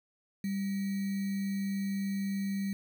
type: tone with sample-and-hold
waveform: sine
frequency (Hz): 196.6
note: G3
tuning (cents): +5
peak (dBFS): -30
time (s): 0.44-2.73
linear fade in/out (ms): 2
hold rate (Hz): 2100
effects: none